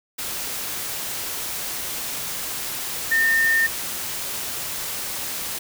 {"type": "tone in noise", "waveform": "sine", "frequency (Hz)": 1816, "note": "A#6", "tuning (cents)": -46, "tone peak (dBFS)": -16, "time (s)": [3.11, 3.67], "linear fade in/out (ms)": 10, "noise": "white", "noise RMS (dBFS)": -29, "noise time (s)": [0.18, 5.59], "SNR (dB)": 10, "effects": []}